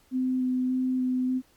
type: tone with vibrato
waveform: sine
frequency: 255.6 Hz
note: C4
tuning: 40 cents flat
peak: -23 dBFS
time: 0.11-1.42 s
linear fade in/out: 50 ms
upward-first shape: square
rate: 1.7 Hz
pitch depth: 9 cents each way
effects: pink hiss -62 dBFS RMS until 1.56 s + MP3 96 kbps